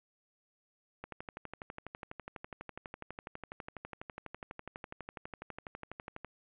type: click train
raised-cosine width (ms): 0.5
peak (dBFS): -27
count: 64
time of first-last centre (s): 1.04-6.247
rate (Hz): 12.1
effects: resampled to 8000 Hz + 11-bit